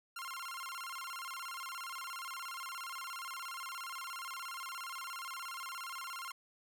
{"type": "tone with vibrato", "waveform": "sawtooth", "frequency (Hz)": 1210, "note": "D#6", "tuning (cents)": -49, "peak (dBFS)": -38, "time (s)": [0.16, 6.32], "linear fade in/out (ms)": 5, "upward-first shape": "square", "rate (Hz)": 17, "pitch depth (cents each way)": 230, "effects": []}